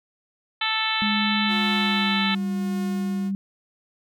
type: harmonic tone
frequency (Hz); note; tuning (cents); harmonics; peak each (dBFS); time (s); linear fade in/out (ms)
440; A4; 0; 2 / 3 / 4 / 5 / 6 / 7 / 8 / 9; -30 / -30 / -30 / -30 / -30 / -30 / -30 / -30; 0.61-2.35; 5
type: tone with pitch glide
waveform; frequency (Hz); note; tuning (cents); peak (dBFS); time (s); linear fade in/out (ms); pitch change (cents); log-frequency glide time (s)
sine; 207.7 to 196.04; G#3 to G3; 0 to 0; -23; 1.02-3.35; 0; -100; 1.55-2.34
type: tone with tremolo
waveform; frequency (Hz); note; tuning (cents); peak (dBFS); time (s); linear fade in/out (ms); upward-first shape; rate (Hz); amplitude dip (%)
sawtooth; 359.4; F4; +50; -29; 1.47-3.32; 50; triangle; 0.92; 70
effects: none